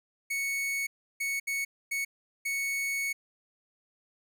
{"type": "tone bursts at uneven times", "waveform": "45% pulse", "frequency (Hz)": 2217, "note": "C#7", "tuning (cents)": 0, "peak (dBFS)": -29, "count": 5, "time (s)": [[0.3, 0.87], [1.2, 1.4], [1.47, 1.65], [1.91, 2.05], [2.45, 3.13]], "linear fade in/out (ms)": 10, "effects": []}